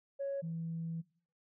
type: tone pair in turn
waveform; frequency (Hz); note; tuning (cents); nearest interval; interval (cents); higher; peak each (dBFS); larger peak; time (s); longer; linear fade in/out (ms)
sine; 554.4 / 164.82; C#5 / E3; 0 / 0; octave + major sixth; 2100; first; -33 / -36; first; 0.19-0.42 / 0.42-1.02; second; 20
effects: noise-tail reverb RT60 0.5 s tail -21 dB re dry + tanh soft clip ceiling -31 dBFS